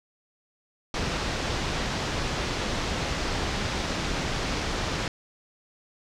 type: low-pass noise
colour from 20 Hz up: pink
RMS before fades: -29 dBFS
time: 0.94-5.08 s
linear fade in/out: 2 ms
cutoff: 6100 Hz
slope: 24 dB/octave
effects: none